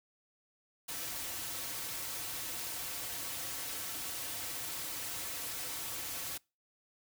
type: noise with comb filter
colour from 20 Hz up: white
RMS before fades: -40 dBFS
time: 0.88-6.38 s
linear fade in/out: 10 ms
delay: 4.9 ms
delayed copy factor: -0.55
effects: noise-tail reverb RT60 0.3 s tail -26 dB re dry